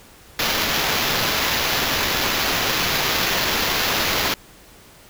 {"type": "noise with sample-and-hold", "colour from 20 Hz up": "violet", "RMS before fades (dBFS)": -21, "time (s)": [0.39, 4.34], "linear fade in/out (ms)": 2, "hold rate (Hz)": 8820, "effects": ["pink hiss -47 dBFS RMS until 5.09 s"]}